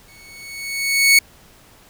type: tone with exponential growth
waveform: sawtooth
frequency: 2217 Hz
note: C#7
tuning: in tune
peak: -4 dBFS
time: 0.08-1.19 s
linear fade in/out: 5 ms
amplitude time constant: 240 ms
effects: pink hiss -49 dBFS RMS until 1.89 s